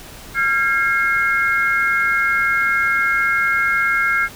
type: tone cluster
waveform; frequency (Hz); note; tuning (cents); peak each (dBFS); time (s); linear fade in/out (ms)
sine; 1378 / 1628 / 2149; F6 / G#6 / C7; -24 / -35 / +46; -19; 0.34-4.29; 50
effects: pink hiss -38 dBFS RMS until 4.35 s